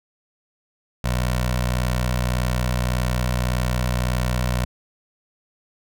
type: tone with notch filter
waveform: 15% pulse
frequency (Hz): 61.74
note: B1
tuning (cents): 0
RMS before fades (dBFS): -22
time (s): 1.04-4.65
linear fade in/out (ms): 5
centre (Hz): 280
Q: 1
effects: none

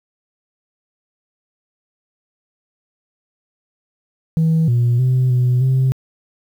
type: tone with pitch steps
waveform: sine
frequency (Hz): 161.5 / 120.2 / 128.1 / 124.8 / 131.2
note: E3 / B2 / C3 / B2 / C3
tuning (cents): -35 / -46 / -36 / +19 / +5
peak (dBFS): -10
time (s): 4.37-5.92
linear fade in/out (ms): 0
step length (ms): 310
effects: tanh soft clip ceiling -10 dBFS + 8-bit

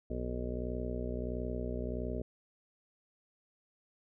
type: harmonic tone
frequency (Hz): 61.5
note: B1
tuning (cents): -7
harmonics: 1 / 2 / 3 / 4 / 6 / 7 / 8 / 9 / 10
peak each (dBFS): -38 / -44 / -46 / -41 / -44 / -43 / -48 / -50 / -45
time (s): 0.1-2.22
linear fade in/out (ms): 5
effects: none

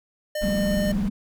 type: tone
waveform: square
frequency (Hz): 605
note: D#5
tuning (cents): -49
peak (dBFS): -26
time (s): 0.35-0.92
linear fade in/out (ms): 5
type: noise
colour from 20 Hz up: brown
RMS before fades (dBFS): -31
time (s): 0.41-1.09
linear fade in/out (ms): 10
type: tone with vibrato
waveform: sine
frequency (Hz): 200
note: G3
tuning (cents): +35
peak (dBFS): -22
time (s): 0.43-1.1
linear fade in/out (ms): 10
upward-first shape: square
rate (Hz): 20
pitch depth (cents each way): 140
effects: none

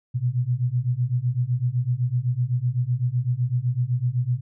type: beating tone pair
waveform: sine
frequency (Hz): 119.6 / 127.5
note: A#2 / C3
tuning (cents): +45 / -44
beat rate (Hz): 7.9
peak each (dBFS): -24 / -23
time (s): 0.14-4.41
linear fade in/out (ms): 20
effects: none

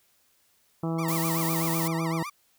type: harmonic tone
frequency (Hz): 164.1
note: E3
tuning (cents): -8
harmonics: 1 / 2 / 3 / 4 / 5 / 6 / 7 / 8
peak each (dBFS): -28 / -31 / -38 / -39 / -40 / -44 / -43 / -45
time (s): 0.83-2.23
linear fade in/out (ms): 5
type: tone with vibrato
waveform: 30% pulse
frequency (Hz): 1048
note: C6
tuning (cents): +2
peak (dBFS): -31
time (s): 0.98-2.3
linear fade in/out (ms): 10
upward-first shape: sine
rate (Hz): 7.9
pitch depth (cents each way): 240
type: noise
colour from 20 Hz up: blue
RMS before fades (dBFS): -32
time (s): 1.08-1.88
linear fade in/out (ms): 5
effects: white hiss -66 dBFS RMS until 2.58 s

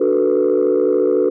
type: chord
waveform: sine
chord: B minor seventh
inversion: first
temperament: equal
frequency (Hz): 293.7 / 370 / 440 / 493.9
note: D4 / F#4 / A4 / B4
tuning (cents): 0 / 0 / 0 / 0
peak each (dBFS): -20 / -16 / -16 / -17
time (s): 0-1.3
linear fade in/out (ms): 10
effects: tanh soft clip ceiling -7 dBFS

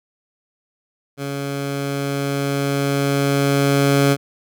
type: tone with level ramp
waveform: 15% pulse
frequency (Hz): 140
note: C#3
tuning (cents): +18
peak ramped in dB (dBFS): -18 to -6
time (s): 1.17-4.17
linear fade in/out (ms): 50
effects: none

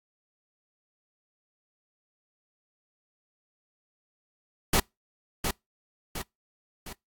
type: noise with echo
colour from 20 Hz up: pink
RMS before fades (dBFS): -22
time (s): 4.73-4.8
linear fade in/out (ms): 5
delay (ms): 710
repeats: 3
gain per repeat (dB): -6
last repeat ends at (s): 6.93
effects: noise-tail reverb RT60 0.2 s tail -26 dB re dry + AAC 64 kbps

